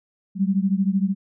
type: beating tone pair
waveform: sine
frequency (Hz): 189.5 / 202.5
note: F#3 / G#3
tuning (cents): +42 / -43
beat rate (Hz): 13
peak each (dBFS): -20 / -22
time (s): 0.35-1.15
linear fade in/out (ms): 50
effects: none